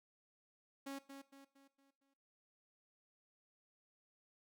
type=tone with echo; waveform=sawtooth; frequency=275 Hz; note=C#4; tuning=14 cents flat; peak=-40 dBFS; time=0.86-0.99 s; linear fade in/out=10 ms; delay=230 ms; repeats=5; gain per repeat=-7 dB; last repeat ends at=2.14 s; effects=noise-tail reverb RT60 0.5 s tail -17 dB re dry